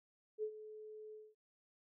sine tone with ADSR envelope, 430 Hz, A4, 40 cents flat, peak -35 dBFS, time 0.38-1.35 s, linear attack 49 ms, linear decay 76 ms, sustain -14 dB, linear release 220 ms, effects none

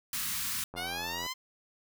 white band-stop noise, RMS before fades -34 dBFS, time 0.13-0.64 s, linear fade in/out 2 ms, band 260 to 1000 Hz, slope 48 dB/octave
click train, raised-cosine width 1 ms, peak -29 dBFS, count 46, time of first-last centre 0.74-1.263 s, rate 86.1 Hz
10% pulse linear sweep, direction up, 698 to 1049 Hz, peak -26 dBFS, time 0.76-1.34 s, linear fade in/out 20 ms
effects none

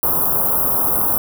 white band-stop noise, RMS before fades -17 dBFS, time 0.03-1.18 s, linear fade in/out 0 ms, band 1300 to 11000 Hz, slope 48 dB/octave, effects none

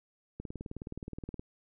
click train, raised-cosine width 3 ms, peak -27 dBFS, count 20, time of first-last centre 0.4-1.395 s, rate 19.1 Hz, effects none

